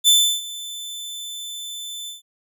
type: tone with ADSR envelope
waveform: sawtooth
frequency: 3526 Hz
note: A7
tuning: 3 cents sharp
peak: -7 dBFS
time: 0.04-2.22 s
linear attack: 39 ms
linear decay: 330 ms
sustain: -20 dB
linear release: 140 ms
effects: none